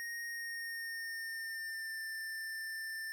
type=tone with pitch glide; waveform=square; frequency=1864.7 to 1782.6 Hz; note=A#6 to A6; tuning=0 to +22 cents; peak=-40 dBFS; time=0-3.12 s; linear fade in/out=0 ms; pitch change=-78 cents; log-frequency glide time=0.27-2.02 s; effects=none